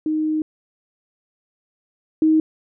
sine tone pair in turn, 310.4 / 314.6 Hz, D#4 / D#4, -4 / +19 cents, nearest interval unison, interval 23 cents, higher second, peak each -18 / -12 dBFS, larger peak second, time 0.06-0.42 / 2.22-2.4 s, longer first, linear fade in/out 2 ms, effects none

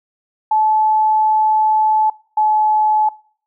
sine tone pair in turn, 865 / 857.5 Hz, A5 / A5, -30 / -45 cents, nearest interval unison, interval 15 cents, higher first, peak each -11 dBFS, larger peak neither, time 0.51-2.1 / 2.37-3.09 s, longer first, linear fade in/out 5 ms, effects noise-tail reverb RT60 0.5 s tail -23 dB re dry

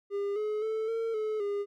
triangle tone with pitch steps, 402.7 / 425.2 / 439.5 / 454.3 / 431.1 / 406.1 Hz, G4 / G#4 / A4 / A#4 / A4 / G#4, +47 / +41 / -2 / -45 / -35 / -39 cents, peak -27 dBFS, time 0.1-1.66 s, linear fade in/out 50 ms, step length 260 ms, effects none

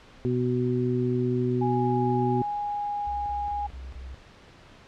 harmonic tone, 124.2 Hz, B2, 10 cents sharp, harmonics 1 / 2 / 3, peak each -27 / -27 / -27 dBFS, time 0.25-2.42 s, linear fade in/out 0 ms
sine tone with pitch glide, 830 to 821.9 Hz, G#5 to G#5, -1 to -18 cents, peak -27 dBFS, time 1.61-3.67 s, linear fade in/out 10 ms, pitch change -17 cents, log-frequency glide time 2.12-2.96 s
sine tone bursts, 64.5 Hz, C2, 24 cents flat, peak -36 dBFS, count 5, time 3.07-4.144 s, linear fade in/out 0 ms, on 190 ms, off 31 ms
effects pink hiss -51 dBFS RMS until 4.87 s + low-pass 4000 Hz 12 dB/octave

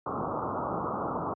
white low-pass noise, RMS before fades -32 dBFS, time 0.06-1.34 s, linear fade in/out 5 ms, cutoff 1300 Hz, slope 96 dB/octave, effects high-pass 100 Hz 12 dB/octave

